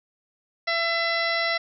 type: harmonic tone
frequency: 671 Hz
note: E5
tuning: 31 cents sharp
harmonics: 1 / 2 / 3 / 4 / 5 / 6 / 7 / 8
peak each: -28 / -31 / -25 / -37 / -37 / -32 / -38 / -34 dBFS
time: 0.67-1.58 s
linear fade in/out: 10 ms
effects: none